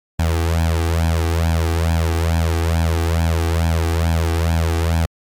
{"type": "tone with flanger", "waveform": "sawtooth", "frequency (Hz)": 82.41, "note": "E2", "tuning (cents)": 0, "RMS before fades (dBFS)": -17, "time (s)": [0.19, 5.06], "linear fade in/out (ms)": 5, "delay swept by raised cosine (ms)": [1.2, 2.6], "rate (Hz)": 2.3, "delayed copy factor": 0.9, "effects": ["MP3 96 kbps"]}